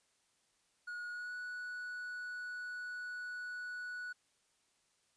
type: tone with pitch glide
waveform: triangle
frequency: 1448 to 1473.3 Hz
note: F#6 to F#6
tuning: -38 to -8 cents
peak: -39 dBFS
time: 0.87-4.13 s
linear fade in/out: 10 ms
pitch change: +30 cents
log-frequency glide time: 1.11-1.34 s
effects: white hiss -75 dBFS RMS until 5.16 s + resampled to 22050 Hz